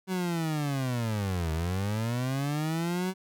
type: linear two-way sweep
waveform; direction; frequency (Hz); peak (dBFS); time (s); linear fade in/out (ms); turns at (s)
30% pulse; down then up; 189.8 to 77.78 to 189.8; -25; 0.07-3.14; 50; 1.52
effects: none